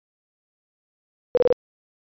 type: tone bursts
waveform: sine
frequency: 493.7 Hz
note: B4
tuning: 1 cent flat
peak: -13 dBFS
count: 4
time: 1.35-1.526 s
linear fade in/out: 0 ms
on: 23 ms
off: 28 ms
effects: resampled to 11025 Hz